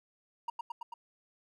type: tone with echo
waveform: triangle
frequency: 939 Hz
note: A#5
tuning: 12 cents sharp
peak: -30 dBFS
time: 0.48-0.5 s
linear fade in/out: 5 ms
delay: 110 ms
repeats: 4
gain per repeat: -2 dB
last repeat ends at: 0.94 s
effects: none